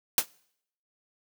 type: noise with exponential decay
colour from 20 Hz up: white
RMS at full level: -17 dBFS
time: 0.18-0.26 s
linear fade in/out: 1 ms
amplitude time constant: 17 ms
effects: noise-tail reverb RT60 0.7 s tail -25 dB re dry + high-pass 200 Hz 12 dB/octave